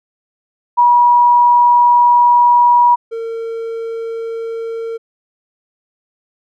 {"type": "tone pair in turn", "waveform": ["sine", "triangle"], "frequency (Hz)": [965, 455.9], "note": ["B5", "A#4"], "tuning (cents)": [-40, -39], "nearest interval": "octave + minor second", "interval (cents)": 1299, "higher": "first", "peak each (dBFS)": [-6, -18], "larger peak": "first", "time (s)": [[0.77, 2.96], [3.11, 4.98]], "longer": "first", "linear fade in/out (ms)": 20, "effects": []}